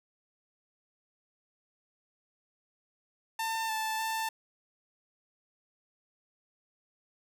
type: tone with pitch steps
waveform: sawtooth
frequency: 897 / 879 / 889 Hz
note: A5 / A5 / A5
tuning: +33 / -2 / +18 cents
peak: -27 dBFS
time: 3.39-4.29 s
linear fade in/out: 5 ms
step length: 300 ms
effects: none